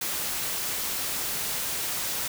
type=noise; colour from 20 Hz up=white; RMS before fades=-30 dBFS; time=0.01-2.28 s; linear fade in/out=5 ms; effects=none